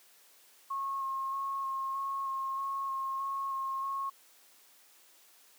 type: tone with vibrato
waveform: sine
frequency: 1083 Hz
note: C#6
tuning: 41 cents flat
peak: -32 dBFS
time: 0.7-4.1 s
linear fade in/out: 10 ms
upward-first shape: square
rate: 1.6 Hz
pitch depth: 13 cents each way
effects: white hiss -61 dBFS RMS until 5.58 s + high-pass 300 Hz 12 dB/octave